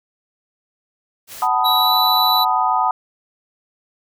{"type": "noise", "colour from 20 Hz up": "white", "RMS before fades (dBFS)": -35, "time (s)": [1.27, 1.48], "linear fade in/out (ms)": 50}
{"type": "chord", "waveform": "sine", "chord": "B dominant seventh", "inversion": "second", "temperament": "equal with one note detuned", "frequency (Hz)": [746.9, 880, 987.8, 1244.5], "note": ["F#5", "A5", "B5", "D#6"], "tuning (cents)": [16, 0, 0, 0], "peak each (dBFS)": -20, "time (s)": [1.42, 2.91], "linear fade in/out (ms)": 2}
{"type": "tone with pitch glide", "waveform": "square", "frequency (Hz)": [3909, 3954], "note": ["B7", "B7"], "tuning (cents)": [-19, 1], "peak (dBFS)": -17, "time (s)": [1.64, 2.45], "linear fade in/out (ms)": 20, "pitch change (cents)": 20, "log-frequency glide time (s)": [1.77, 1.94]}
{"effects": []}